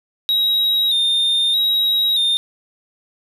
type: tone with vibrato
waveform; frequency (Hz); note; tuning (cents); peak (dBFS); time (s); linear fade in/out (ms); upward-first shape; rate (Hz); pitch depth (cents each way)
triangle; 3729; A#7; 0; -13; 0.29-2.37; 0; square; 0.8; 45
effects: none